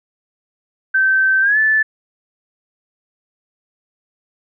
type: tone with pitch glide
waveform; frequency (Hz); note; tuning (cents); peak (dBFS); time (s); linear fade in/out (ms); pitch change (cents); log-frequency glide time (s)
sine; 1548 to 1747.6; G6 to A6; -22 to -12; -11; 0.94-1.83; 10; +210; 1.41-1.58
effects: none